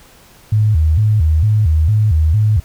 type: tone with vibrato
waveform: sine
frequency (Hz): 91.7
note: F#2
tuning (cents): -15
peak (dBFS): -9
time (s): 0.52-2.6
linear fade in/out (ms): 5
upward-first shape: square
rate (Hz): 2.2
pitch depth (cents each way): 270
effects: pink hiss -45 dBFS RMS until 2.64 s